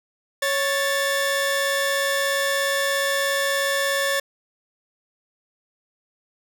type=tone pair together; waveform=sawtooth; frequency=554.4 / 1760.1 Hz; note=C#5 / A6; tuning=0 / 0 cents; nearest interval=octave + minor sixth; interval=2000 cents; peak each=-19 / -20 dBFS; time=0.42-4.2 s; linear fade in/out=5 ms; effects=none